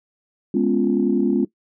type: chord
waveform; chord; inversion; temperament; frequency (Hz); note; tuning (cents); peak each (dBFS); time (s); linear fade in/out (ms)
sine; C# dominant seventh; second; equal; 207.7 / 246.9 / 277.2 / 349.2; G#3 / B3 / C#4 / E#4; 0 / 0 / 0 / 0; -21; 0.54-1.45; 5
effects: noise-tail reverb RT60 0.1 s tail -19 dB re dry + tanh soft clip ceiling -6 dBFS